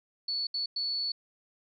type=tone bursts at uneven times; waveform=sine; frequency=4435 Hz; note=C#8; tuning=in tune; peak=-29 dBFS; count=3; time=0.28-0.47 / 0.54-0.66 / 0.76-1.12 s; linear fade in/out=5 ms; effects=none